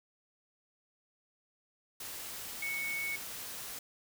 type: tone in noise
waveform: sine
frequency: 2217 Hz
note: C#7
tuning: in tune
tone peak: -34 dBFS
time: 2.62-3.16 s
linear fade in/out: 5 ms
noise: white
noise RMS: -43 dBFS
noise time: 2-3.79 s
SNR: +6 dB
effects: none